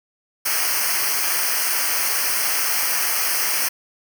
white noise with comb filter, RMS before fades -21 dBFS, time 0.45-3.69 s, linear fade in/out 10 ms, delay 0.27 ms, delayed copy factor -0.95, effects none

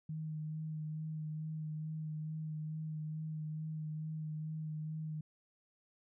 sine tone with vibrato, 155.56 Hz, D#3, in tune, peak -38 dBFS, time 0.09-5.21 s, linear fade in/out 5 ms, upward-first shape sine, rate 2.3 Hz, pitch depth 18 cents each way, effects none

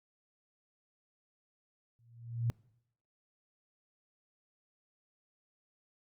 sine tone with exponential growth, 117.2 Hz, A#2, 10 cents sharp, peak -26 dBFS, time 1.99-2.5 s, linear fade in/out 0 ms, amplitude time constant 110 ms, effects noise-tail reverb RT60 0.8 s tail -25 dB re dry + Opus 48 kbps

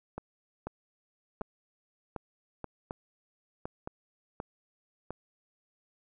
two click trains, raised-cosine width 1 ms, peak -22 / -23 dBFS, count 6 / 5, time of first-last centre 0.67-4.401 / 0.18-5.106 s, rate 1.34 / 0.812 Hz, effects none

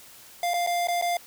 square tone with dropouts, 698.5 Hz, F5, in tune, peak -24 dBFS, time 0.43-1.17 s, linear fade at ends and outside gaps 2 ms, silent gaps 0.536-0.54 / 0.665-0.672 / 0.872-0.884 / 1.014-1.023 s, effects white hiss -49 dBFS RMS until 1.26 s

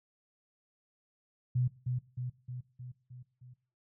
sine tone with echo, 125.1 Hz, B2, 23 cents sharp, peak -26 dBFS, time 1.55-1.68 s, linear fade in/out 10 ms, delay 310 ms, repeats 6, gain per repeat -4 dB, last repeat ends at 3.54 s, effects noise-tail reverb RT60 0.4 s tail -18 dB re dry

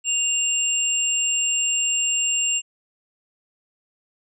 sine tone pair together, 2794 / 7459 Hz, F7 / A#8, 0 / 0 cents, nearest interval octave + perfect fourth, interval 1700 cents, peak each -22 dBFS, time 0.04-2.62 s, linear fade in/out 50 ms, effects none

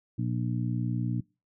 harmonic tone, 60 Hz, B1, 49 cents flat, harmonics 2 / 3 / 4 / 5, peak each -29 / -33 / -35 / -37 dBFS, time 0.18-1.21 s, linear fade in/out 10 ms, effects noise-tail reverb RT60 0.3 s tail -25 dB re dry

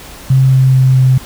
sine tone with pitch steps, 132.3 / 131.46 / 130.63 / 129.8 Hz, C3 / C3 / C3 / C3, +20 / +9 / -2 / -13 cents, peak -5 dBFS, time 0.3-1.18 s, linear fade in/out 5 ms, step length 220 ms, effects added 50 Hz sine -40 dBFS peak until 1.25 s + pink hiss -33 dBFS RMS until 1.25 s

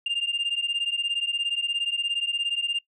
sine beating tone pair, 2794 / 2811 Hz, F7 / F7, 0 / +11 cents, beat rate 17 Hz, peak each -25 dBFS, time 0.06-2.79 s, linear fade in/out 5 ms, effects noise-tail reverb RT60 0.1 s tail -24 dB re dry + tanh soft clip ceiling -21 dBFS

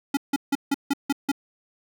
square tone bursts, 279.8 Hz, C#4, 16 cents sharp, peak -20 dBFS, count 7, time 0.14-1.317 s, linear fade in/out 5 ms, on 31 ms, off 160 ms, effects none

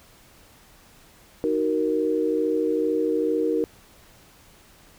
sine chord, D# minor, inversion none, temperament just, 311.1 / 373.4 / 466.7 Hz, D#4 / F#4 / A#4, 0 / +16 / +2 cents, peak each -25 / -27 / -23 dBFS, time 1.44-3.64 s, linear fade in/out 0 ms, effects pink hiss -53 dBFS RMS until 4.98 s

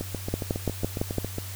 two click trains, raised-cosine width 2 ms, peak -17 / -12 dBFS, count 11 / 6, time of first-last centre 0.01-1.384 / 0.34-1.183 s, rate 7.28 / 5.93 Hz, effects added 95 Hz sine -36 dBFS peak until 1.55 s + white hiss -41 dBFS RMS until 1.55 s

